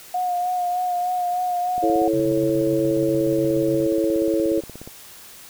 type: tone with vibrato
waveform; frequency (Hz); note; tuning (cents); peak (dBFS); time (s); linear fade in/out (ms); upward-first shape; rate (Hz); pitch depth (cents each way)
sine; 719; F#5; -50; -20; 0.14-2.08; 5; sine; 3.3; 26
type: click train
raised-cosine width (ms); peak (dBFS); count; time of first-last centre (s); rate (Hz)
2; -23; 53; 1.78-4.875; 16.8
type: chord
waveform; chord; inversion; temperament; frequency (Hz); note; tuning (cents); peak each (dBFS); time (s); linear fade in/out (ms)
sine; A major; second; just; 330 / 440 / 550; E4 / A4 / C#5; +2 / 0 / -14; -20 / -24 / -23; 1.82-4.61; 20
type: tone with tremolo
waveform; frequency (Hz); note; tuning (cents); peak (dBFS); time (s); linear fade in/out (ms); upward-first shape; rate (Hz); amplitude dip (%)
triangle; 137.4; C#3; -15; -25; 2.12-3.88; 50; sine; 7; 40
effects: white hiss -43 dBFS RMS until 5.49 s